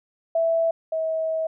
sine tone pair in turn, 660 / 642 Hz, E5 / E5, +2 / -46 cents, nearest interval unison, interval 48 cents, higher first, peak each -18 / -22 dBFS, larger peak first, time 0.35-0.71 / 0.92-1.47 s, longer second, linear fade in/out 5 ms, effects none

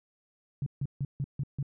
sine tone bursts, 138.59 Hz, C#3, in tune, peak -28 dBFS, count 6, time 0.62-1.628 s, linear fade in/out 2 ms, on 43 ms, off 150 ms, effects none

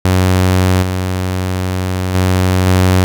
sawtooth tone with level steps, 92.5 Hz, F#2, in tune, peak -5 / -11 / -6 / -4 dBFS, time 0.05-3.04 s, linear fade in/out 0 ms, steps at 0.82 / 2.14 / 2.66 s, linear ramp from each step 10 ms, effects none

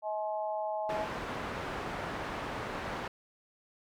harmonic tone, 212.5 Hz, G#3, 40 cents sharp, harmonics 3 / 4 / 5, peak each -34 / -35 / -46 dBFS, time 0.02-1.07 s, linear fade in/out 50 ms
white low-pass noise, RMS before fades -38 dBFS, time 0.89-3.08 s, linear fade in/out 5 ms, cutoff 1300 Hz, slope 12 dB/octave
effects none

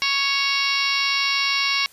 harmonic tone, 554.4 Hz, C#5, in tune, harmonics 2 / 3 / 4 / 5 / 6 / 7 / 8 / 9 / 10, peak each -28 / -34 / -24 / -26 / -32 / -28 / -28 / -31 / -27 dBFS, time 0.02-1.86 s, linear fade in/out 0 ms, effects white hiss -50 dBFS RMS until 1.92 s + resampled to 32000 Hz

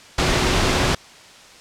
sine tone in noise, 367.4 Hz, F#4, 12 cents flat, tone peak -28 dBFS, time 0.18-0.95 s, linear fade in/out 5 ms, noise pink, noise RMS -18 dBFS, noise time 0.18-0.95 s, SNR -13 dB, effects white hiss -44 dBFS RMS until 1.6 s + low-pass 6000 Hz 12 dB/octave

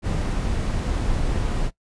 brown noise, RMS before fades -23 dBFS, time 0.02-1.71 s, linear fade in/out 50 ms, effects noise-tail reverb RT60 0.1 s tail -19 dB re dry + resampled to 22050 Hz

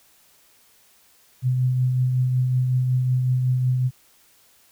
sine tone with tremolo, 127.2 Hz, C3, 48 cents flat, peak -16 dBFS, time 1.42-3.91 s, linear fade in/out 50 ms, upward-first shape triangle, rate 5.4 Hz, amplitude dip 35%, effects white hiss -57 dBFS RMS until 4.71 s

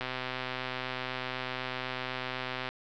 click train, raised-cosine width 0.3 ms, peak -18 dBFS, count 344, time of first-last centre 0.01-2.69 s, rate 128 Hz, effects low-pass 5000 Hz 12 dB/octave

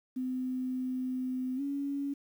sine tone with pitch glide, 255.8 to 280.6 Hz, C4 to C#4, -39 to +21 cents, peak -31 dBFS, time 0.16-2.14 s, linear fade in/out 10 ms, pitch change +160 cents, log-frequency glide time 1.56-1.61 s, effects 10-bit

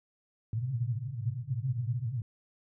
pink band-pass noise, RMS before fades -33 dBFS, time 0.53-2.22 s, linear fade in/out 2 ms, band 110 to 130 Hz, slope 96 dB/octave, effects none

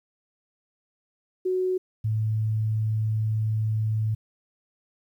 sine tone pair in turn, 370 / 109.15 Hz, F#4 / A2, 0 / -13 cents, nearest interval octave + major sixth, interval 2113 cents, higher first, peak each -22 dBFS, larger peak neither, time 1.45-1.78 / 2.04-4.15 s, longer second, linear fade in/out 10 ms, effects 10-bit

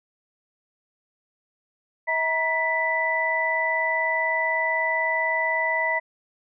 sine tone cluster, 645 / 948 / 1984 Hz, E5 / A#5 / B6, -38 / +29 / +7 cents, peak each -28 / -27 / -23 dBFS, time 2.07-6 s, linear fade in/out 20 ms, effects none

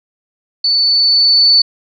sine tone with level ramp, 4488 Hz, C#8, 21 cents sharp, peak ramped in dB -10 to -5 dBFS, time 0.64-1.62 s, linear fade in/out 5 ms, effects none

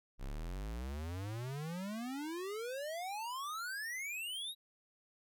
square exponential sweep, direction up, 30.96 to 3883 Hz, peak -40 dBFS, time 0.18-4.55 s, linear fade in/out 50 ms, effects none

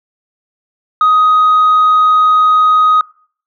sine tone, 1253 Hz, D#6, 12 cents sharp, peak -4 dBFS, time 1.01-3.01 s, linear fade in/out 2 ms, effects noise-tail reverb RT60 0.5 s tail -24 dB re dry + tanh soft clip ceiling -4 dBFS

